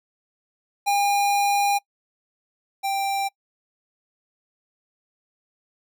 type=tone pair in turn; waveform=square; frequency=808 / 787.3 Hz; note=G#5 / G5; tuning=-48 / +7 cents; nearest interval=unison; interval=45 cents; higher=first; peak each=-19 / -23 dBFS; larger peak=first; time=0.86-1.79 / 2.83-3.29 s; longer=first; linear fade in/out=20 ms; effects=noise-tail reverb RT60 0.1 s tail -25 dB re dry